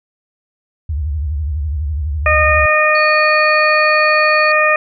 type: tone with vibrato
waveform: sine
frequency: 74.4 Hz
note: D2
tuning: 23 cents sharp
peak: -16 dBFS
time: 0.89-2.66 s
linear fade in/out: 5 ms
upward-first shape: sine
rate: 12 Hz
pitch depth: 170 cents each way
type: harmonic tone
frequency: 613 Hz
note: D#5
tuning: 26 cents flat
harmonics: 1 / 2 / 3 / 4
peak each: -15 / -15 / -15 / -15 dBFS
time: 2.26-4.76 s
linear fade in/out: 2 ms
type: tone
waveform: sine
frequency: 4435 Hz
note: C#8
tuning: in tune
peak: -24 dBFS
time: 2.95-4.52 s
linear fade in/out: 2 ms
effects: none